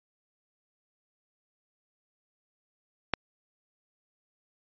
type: click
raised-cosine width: 0.3 ms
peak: -8 dBFS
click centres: 3.137 s
effects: resampled to 11025 Hz